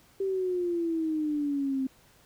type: exponential sweep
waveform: sine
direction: down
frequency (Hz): 392 to 261.6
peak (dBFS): -26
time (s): 0.2-1.87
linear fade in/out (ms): 5
effects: pink hiss -60 dBFS RMS until 2.25 s